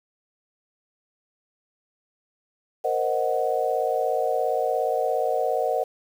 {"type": "chord", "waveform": "sine", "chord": "C half-diminished seventh", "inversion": "third", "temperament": "equal", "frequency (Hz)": [466.2, 523.3, 622.3, 740], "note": ["Bb4", "C5", "Eb5", "Gb5"], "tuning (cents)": [0, 0, 0, 0], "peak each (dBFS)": [-27, -27, -27, -26], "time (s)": [2.84, 5.84], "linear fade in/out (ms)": 10, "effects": ["8-bit"]}